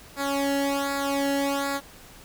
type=tone with flanger; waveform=sawtooth; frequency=278.8 Hz; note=C#4; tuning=10 cents sharp; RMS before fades=-26 dBFS; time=0.16-1.81 s; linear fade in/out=50 ms; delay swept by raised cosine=0.33 to 0.85 ms; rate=1.3 Hz; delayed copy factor=-0.9; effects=pink hiss -48 dBFS RMS until 2.24 s